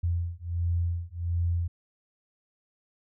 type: beating tone pair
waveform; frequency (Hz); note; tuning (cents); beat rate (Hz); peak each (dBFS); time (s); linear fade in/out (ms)
sine; 85.2 / 86.6; F2 / F2; -42 / -14; 1.4; -29; 0.03-1.68; 10
effects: none